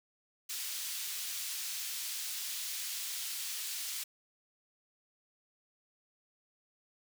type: high-pass noise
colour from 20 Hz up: pink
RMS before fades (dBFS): -39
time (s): 0.49-4.04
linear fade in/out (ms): 10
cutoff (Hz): 3500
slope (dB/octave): 12
effects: none